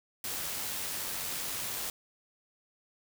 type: noise with amplitude modulation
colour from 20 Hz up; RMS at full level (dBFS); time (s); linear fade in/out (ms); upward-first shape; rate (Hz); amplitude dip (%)
white; -35; 0.24-1.9; 2; sine; 94.2; 25
effects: none